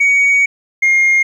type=tone pair in turn; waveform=sine; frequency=2246 / 2130 Hz; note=C#7 / C7; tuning=+22 / +30 cents; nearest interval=minor second; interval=92 cents; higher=first; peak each=-6 dBFS; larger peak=neither; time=0-0.46 / 0.82-1.23 s; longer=first; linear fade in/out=10 ms; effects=tanh soft clip ceiling -7 dBFS + 8-bit